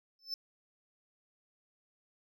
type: tone with exponential growth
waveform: triangle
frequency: 5274 Hz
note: E8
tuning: in tune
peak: -30 dBFS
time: 0.19-0.34 s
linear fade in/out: 1 ms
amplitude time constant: 31 ms
effects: none